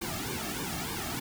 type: noise with flanger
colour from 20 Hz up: pink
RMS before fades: -35 dBFS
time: 0.01-1.2 s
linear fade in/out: 10 ms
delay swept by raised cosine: 1.5 to 2.06 ms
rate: 3.3 Hz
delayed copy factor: -0.85
effects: none